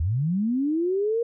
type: linear sweep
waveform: sine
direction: up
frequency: 71.9 to 475.7 Hz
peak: -21 dBFS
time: 0-1.23 s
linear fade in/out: 5 ms
effects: none